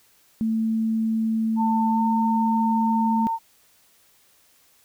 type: tone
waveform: sine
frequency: 222.6 Hz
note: A3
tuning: 20 cents sharp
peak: -20 dBFS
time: 0.41-3.27 s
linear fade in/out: 0 ms
type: tone with pitch glide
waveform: sine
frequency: 895 to 908.5 Hz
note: A5 to A#5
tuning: +29 to -45 cents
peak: -22 dBFS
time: 1.56-3.39 s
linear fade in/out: 50 ms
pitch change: +26 cents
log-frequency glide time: 1.91-2.01 s
effects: white hiss -59 dBFS RMS until 4.84 s